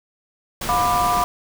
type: noise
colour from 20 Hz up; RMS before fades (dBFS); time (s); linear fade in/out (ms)
pink; -27; 0.61-1.24; 5
type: chord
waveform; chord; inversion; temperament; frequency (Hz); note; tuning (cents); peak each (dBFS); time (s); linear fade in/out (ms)
sine; B diminished; second; just; 711.2 / 987.8 / 1185.3; F5 / B5 / D6; +31 / 0 / +16; -21; 0.69-1.24; 0
effects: none